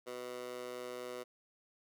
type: tone with high-pass filter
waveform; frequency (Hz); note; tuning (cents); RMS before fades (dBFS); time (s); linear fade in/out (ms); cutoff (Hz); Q
15% pulse; 124; B2; +7; -44; 0.06-1.24; 20; 480; 1.8
effects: none